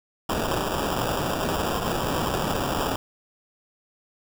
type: noise with sample-and-hold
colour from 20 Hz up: blue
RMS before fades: -26 dBFS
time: 0.29-2.96 s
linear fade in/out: 5 ms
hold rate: 2100 Hz
effects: none